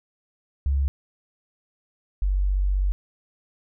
sine tone pair in turn, 69.1 / 47.76 Hz, C#2 / G1, -5 / -44 cents, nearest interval tritone, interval 639 cents, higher first, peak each -19 dBFS, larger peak neither, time 0.66-0.88 / 2.22-2.92 s, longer second, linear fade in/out 0 ms, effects none

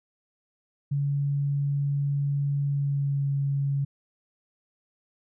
sine tone with pitch glide, 141.7 to 139.67 Hz, C#3 to C#3, +38 to +13 cents, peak -23 dBFS, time 0.91-3.85 s, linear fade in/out 10 ms, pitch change -25 cents, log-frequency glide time 2.65-3.3 s, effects none

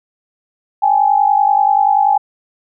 sine tone pair together, 797.6 / 848 Hz, G5 / G#5, +30 / +36 cents, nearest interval minor second, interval 106 cents, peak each -12 dBFS, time 0.82-2.18 s, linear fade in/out 10 ms, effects none

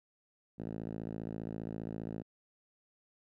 5% pulse tone with band-pass filter, 55 Hz, A1, in tune, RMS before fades -41 dBFS, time 0.58-2.23 s, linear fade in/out 20 ms, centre 190 Hz, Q 1.1, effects none

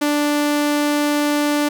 sawtooth tone, 293.7 Hz, D4, in tune, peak -12 dBFS, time 0.01-1.69 s, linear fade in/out 10 ms, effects none

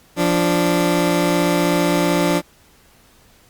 20% pulse tone pair together, 174.2 / 292.7 Hz, F3 / D4, -4 / -6 cents, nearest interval major sixth, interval 898 cents, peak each -13 dBFS, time 0.16-2.42 s, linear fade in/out 50 ms, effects pink hiss -52 dBFS RMS until 3.49 s + Opus 48 kbps

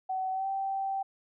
sine tone with pitch glide, 755 to 778 Hz, F#5 to G5, +35 to -13 cents, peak -29 dBFS, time 0.09-1.03 s, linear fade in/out 10 ms, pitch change +52 cents, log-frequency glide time 0.32-0.47 s, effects none

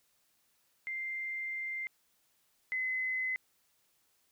sine tone pair in turn, 2093 / 2036 Hz, C7 / C7, 0 / -48 cents, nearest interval unison, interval 48 cents, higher first, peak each -35 / -31 dBFS, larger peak second, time 0.87-1.87 / 2.72-3.36 s, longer first, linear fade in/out 0 ms, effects white hiss -73 dBFS RMS until 4.31 s

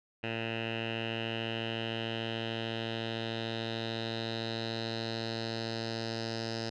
10% pulse tone with low-pass filter sweep, 113.6 Hz, A#2, 44 cents flat, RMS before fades -36 dBFS, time 0.23-6.7 s, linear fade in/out 10 ms, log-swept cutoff 2600 to 4900 Hz, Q 5.3, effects none

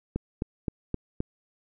click train, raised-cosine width 3 ms, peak -15 dBFS, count 5, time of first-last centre 0.16-1.204 s, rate 3.83 Hz, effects none

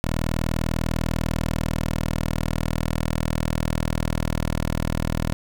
10% pulse tone, 40.13 Hz, E1, 46 cents flat, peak -14 dBFS, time 0.04-5.33 s, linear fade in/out 0 ms, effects none

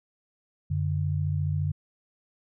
sine tone pair together, 92.5 / 146.94 Hz, F#2 / D3, 0 / +1 cents, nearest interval minor sixth, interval 801 cents, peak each -27 dBFS, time 0.7-1.72 s, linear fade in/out 10 ms, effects none

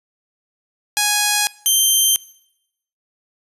5% pulse tone pair in turn, 830.6 / 3136 Hz, G#5 / G7, 0 / 0 cents, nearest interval octave + major seventh, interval 2300 cents, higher second, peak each -3 dBFS, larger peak neither, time 0.97-1.47 / 1.66-2.16 s, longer neither, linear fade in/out 0 ms, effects noise-tail reverb RT60 0.8 s tail -21 dB re dry + resampled to 32000 Hz

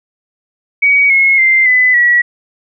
sine tone with pitch steps, 2258 / 2171 / 2087 / 2007 / 1929.7 Hz, C#7 / C#7 / C7 / B6 / B6, +31 / -37 / -5 / +27 / -41 cents, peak -6 dBFS, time 0.82-2.22 s, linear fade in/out 10 ms, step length 280 ms, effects none

